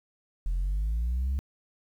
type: linear sweep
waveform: sine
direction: up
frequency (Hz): 40.67 to 69.3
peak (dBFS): -23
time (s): 0.46-1.39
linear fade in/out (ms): 0
effects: tanh soft clip ceiling -24 dBFS + 10-bit